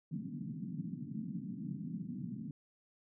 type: band-pass noise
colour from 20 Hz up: pink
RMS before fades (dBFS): -42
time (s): 0.11-2.51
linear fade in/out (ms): 2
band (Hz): 140 to 260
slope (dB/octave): 48
effects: none